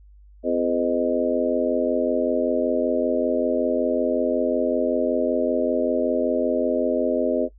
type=harmonic tone with a mistuned harmonic; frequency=85.3 Hz; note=F2; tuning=40 cents flat; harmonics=3 / 4 / 5 / 6 / 7; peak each=-25 / -27 / -26 / -26 / -24 dBFS; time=0.43-7.49 s; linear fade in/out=50 ms; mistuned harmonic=7; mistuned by=+56 cents; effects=noise-tail reverb RT60 0.1 s tail -18 dB re dry + added 50 Hz sine -46 dBFS peak until 7.58 s